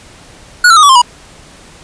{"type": "tone with pitch steps", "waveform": "square", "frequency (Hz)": [1456, 1342.9, 1238.6, 1142.4, 1053.6, 971.8], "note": ["F#6", "E6", "D#6", "D6", "C6", "B5"], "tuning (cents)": [-28, 32, -8, -48, 12, -28], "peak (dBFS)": -3, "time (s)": [0.64, 1.018], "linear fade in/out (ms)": 5, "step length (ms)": 63, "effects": ["pink hiss -38 dBFS RMS until 1.83 s", "resampled to 22050 Hz"]}